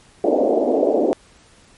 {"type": "band-pass noise", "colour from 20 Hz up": "white", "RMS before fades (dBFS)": -17, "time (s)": [0.24, 1.13], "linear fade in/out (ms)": 0, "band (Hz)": [250, 660], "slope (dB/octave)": 48, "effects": ["pink hiss -51 dBFS RMS until 1.77 s", "MP3 48 kbps"]}